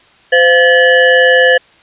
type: ring-modulated tone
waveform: square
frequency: 606 Hz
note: D#5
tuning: 46 cents flat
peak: -3 dBFS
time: 0.32-1.58 s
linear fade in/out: 10 ms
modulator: 1120 Hz
effects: white hiss -46 dBFS RMS until 1.82 s + resampled to 8000 Hz